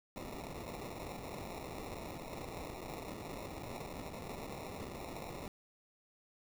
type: noise with sample-and-hold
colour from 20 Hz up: white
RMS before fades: -45 dBFS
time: 0.16-5.48 s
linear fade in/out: 0 ms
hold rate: 1575 Hz
effects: none